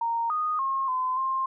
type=tone with pitch steps; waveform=sine; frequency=927 / 1238 / 1076 / 1023 / 1058 Hz; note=A#5 / D#6 / C6 / C6 / C6; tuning=-10 / -9 / +48 / -39 / +19 cents; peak=-24 dBFS; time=0.01-1.46 s; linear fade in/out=5 ms; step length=290 ms; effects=none